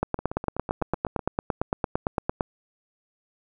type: two click trains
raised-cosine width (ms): 1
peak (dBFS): -9 / -18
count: 22 / 9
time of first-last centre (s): 0.03-2.408 / 0.19-1.193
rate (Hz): 8.83 / 7.98
effects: none